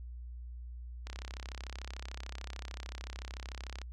click train, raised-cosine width 0.2 ms, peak -26 dBFS, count 93, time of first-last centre 1.07-3.816 s, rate 33.5 Hz, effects added 60 Hz sine -42 dBFS peak until 3.92 s

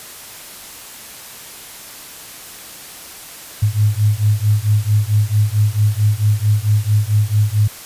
sine beating tone pair, 103.2 / 107.7 Hz, G#2 / A2, -10 / -37 cents, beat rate 4.5 Hz, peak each -15 dBFS, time 3.62-7.68 s, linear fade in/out 10 ms, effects white hiss -35 dBFS RMS until 7.85 s + resampled to 32000 Hz

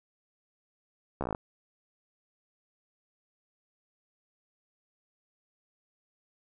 slowing click train, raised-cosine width 1 ms, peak -18 dBFS, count 9, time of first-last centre 1.21-1.349 s, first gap 14 ms, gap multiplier 1.06, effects none

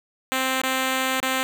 5% pulse tone with dropouts, 261.6 Hz, C4, in tune, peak -10 dBFS, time 0.32-1.43 s, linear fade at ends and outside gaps 0 ms, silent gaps 0.616-0.635 / 1.203-1.228 s, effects none

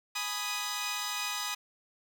10% pulse chord, G# minor, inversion none, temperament equal, 830.6 / 987.8 / 1244.5 Hz, G#5 / B5 / D#6, 0 / 0 / 0 cents, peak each -31 / -29 / -27 dBFS, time 0.15-1.55 s, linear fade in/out 10 ms, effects none

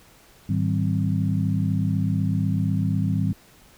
harmonic tone with a mistuned harmonic, 52.1 Hz, G#1, 6 cents sharp, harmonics 2 / 3 / 4 / 5, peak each -24 / -25 / -25 / -30 dBFS, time 0.49-3.33 s, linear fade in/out 5 ms, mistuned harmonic 4, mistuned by -140 cents, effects pink hiss -53 dBFS RMS until 3.77 s

